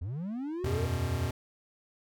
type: linear sweep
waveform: triangle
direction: up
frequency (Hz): 76.2 to 475.5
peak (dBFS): -31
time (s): 0.01-0.86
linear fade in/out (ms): 10
type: chord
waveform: square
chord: E suspended second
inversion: none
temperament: equal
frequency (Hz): 82.41 / 92.5 / 123.47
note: E2 / F#2 / B2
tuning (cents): 0 / 0 / 0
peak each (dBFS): -34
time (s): 0.64-1.31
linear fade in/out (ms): 5
effects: none